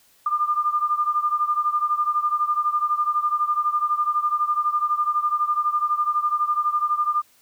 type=beating tone pair; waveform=sine; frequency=1200 / 1212 Hz; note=D6 / D#6; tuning=+37 / -46 cents; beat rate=12 Hz; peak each=-21 / -24 dBFS; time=0.26-7.22 s; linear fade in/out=5 ms; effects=white hiss -58 dBFS RMS until 7.41 s